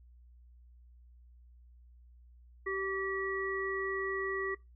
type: harmonic tone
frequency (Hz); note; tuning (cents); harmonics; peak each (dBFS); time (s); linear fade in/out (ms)
386.4; G4; -25; 1 / 3 / 5; -35 / -40 / -37; 2.66-4.55; 10
effects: noise-tail reverb RT60 0.2 s tail -21 dB re dry + added 60 Hz sine -55 dBFS peak until 4.75 s